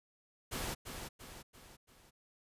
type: noise with echo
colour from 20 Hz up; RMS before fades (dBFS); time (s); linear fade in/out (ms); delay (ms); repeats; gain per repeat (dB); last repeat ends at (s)
pink; -39; 0.51-0.75; 20; 340; 4; -6; 2.11
effects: resampled to 32000 Hz